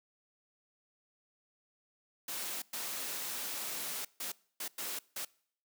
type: noise bursts at uneven times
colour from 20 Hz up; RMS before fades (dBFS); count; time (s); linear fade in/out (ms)
white; -39; 6; 2.28-2.62 / 2.73-4.05 / 4.2-4.32 / 4.6-4.68 / 4.78-4.99 / 5.16-5.25; 5
effects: noise-tail reverb RT60 0.6 s tail -24 dB re dry + high-pass 200 Hz 12 dB/octave